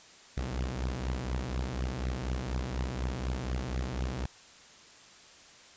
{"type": "beating tone pair", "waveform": "sawtooth", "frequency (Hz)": [60.9, 65], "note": ["B1", "C2"], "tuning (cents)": [-24, -11], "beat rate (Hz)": 4.1, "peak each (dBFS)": [-31, -30], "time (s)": [0.37, 4.26], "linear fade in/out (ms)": 5, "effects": ["white hiss -54 dBFS RMS until 5.76 s", "resampled to 16000 Hz"]}